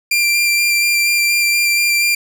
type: tone with vibrato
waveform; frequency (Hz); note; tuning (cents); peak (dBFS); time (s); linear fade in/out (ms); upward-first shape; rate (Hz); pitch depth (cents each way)
sawtooth; 2374; D7; +18; -9; 0.11-2.15; 5; square; 4.2; 10
effects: none